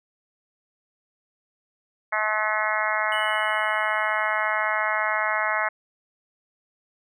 harmonic tone, 214.5 Hz, A3, 44 cents flat, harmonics 3 / 4 / 5 / 6 / 7 / 8 / 9 / 10, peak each -30 / -30 / -30 / -30 / -30 / -30 / -30 / -30 dBFS, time 2.12-5.69 s, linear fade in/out 10 ms
triangle tone with exponential decay, 2960 Hz, F#7, in tune, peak -28 dBFS, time 3.12-5.65 s, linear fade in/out 2 ms, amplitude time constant 550 ms
effects none

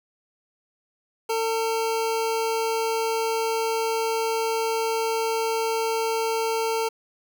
25% pulse tone, 450 Hz, A4, 39 cents sharp, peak -19 dBFS, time 1.29-6.89 s, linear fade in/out 10 ms, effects none

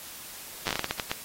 slowing click train, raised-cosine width 0.2 ms, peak -10 dBFS, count 11, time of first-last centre 0.67-1.115 s, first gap 9 ms, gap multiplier 1.33, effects white hiss -43 dBFS RMS until 1.24 s + AAC 48 kbps

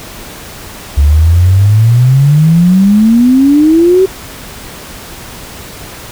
sine exponential sweep, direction up, 69.3 to 386.4 Hz, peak -3 dBFS, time 0.97-4.06 s, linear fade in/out 10 ms, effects pink hiss -28 dBFS RMS until 6.11 s

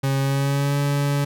40% pulse tone with pitch glide, 136.3 to 142.58 Hz, C#3 to C#3, -29 to +49 cents, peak -18 dBFS, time 0.03-1.25 s, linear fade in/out 10 ms, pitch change +78 cents, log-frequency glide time 0.2-0.77 s, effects none

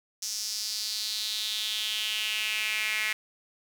sawtooth tone with high-pass filter sweep, 215 Hz, A3, 40 cents flat, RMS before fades -31 dBFS, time 0.22-3.13 s, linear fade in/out 5 ms, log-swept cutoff 5700 to 2100 Hz, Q 4.1, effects none

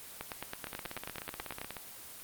two click trains, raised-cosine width 0.3 ms, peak -21 / -23 dBFS, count 14 / 19, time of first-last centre 0.21-1.615 / 0.67-1.768 s, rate 9.25 / 16.4 Hz, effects white hiss -48 dBFS RMS until 2.23 s + Opus 24 kbps

